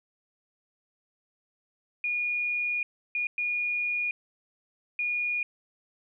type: tone bursts at uneven times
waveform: sine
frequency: 2440 Hz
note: D#7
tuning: 34 cents flat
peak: -26 dBFS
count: 4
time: 2.04-2.83 / 3.15-3.27 / 3.38-4.11 / 4.99-5.43 s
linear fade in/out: 2 ms
effects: none